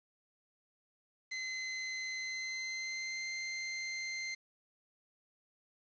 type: tone with pitch glide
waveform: sawtooth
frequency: 2052 to 2085 Hz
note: C7 to C7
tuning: -34 to -7 cents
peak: -34 dBFS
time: 1.31-4.35 s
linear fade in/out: 10 ms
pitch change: +27 cents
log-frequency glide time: 2.19-3.29 s
effects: resampled to 16000 Hz + 10-bit